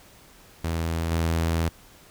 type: tone with level steps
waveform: sawtooth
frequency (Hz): 82.41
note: E2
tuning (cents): 0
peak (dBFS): -21 / -18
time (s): 0.64-1.69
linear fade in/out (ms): 5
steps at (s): 1.11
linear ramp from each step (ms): 5
effects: pink hiss -52 dBFS RMS until 2.1 s